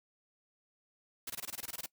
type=noise bursts; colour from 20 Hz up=white; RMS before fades=-40 dBFS; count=12; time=1.27-1.861 s; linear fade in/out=5 ms; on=30 ms; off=21 ms; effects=noise-tail reverb RT60 0.1 s tail -21 dB re dry